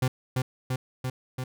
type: tone with echo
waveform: 40% pulse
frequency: 128.2 Hz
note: C3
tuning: 35 cents flat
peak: -21 dBFS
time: 0.02-0.08 s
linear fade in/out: 5 ms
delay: 340 ms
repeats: 4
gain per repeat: -2 dB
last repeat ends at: 1.44 s
effects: none